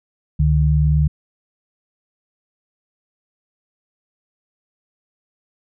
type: tone pair together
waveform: sine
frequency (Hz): 71.1 / 150.66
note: C#2 / D3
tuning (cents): +45 / +45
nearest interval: octave + minor second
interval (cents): 1300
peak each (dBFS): -15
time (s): 0.39-1.08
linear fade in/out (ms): 10
effects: none